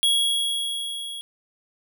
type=tone with level ramp; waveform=square; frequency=3322 Hz; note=G#7; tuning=in tune; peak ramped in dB=-17 to -33 dBFS; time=0.03-1.21 s; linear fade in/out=0 ms; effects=none